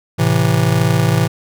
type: chord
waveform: square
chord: A minor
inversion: none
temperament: just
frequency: 110 / 132 / 165 Hz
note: A2 / C3 / E3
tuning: 0 / +16 / +2 cents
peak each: -17 dBFS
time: 0.18-1.28 s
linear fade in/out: 20 ms
effects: none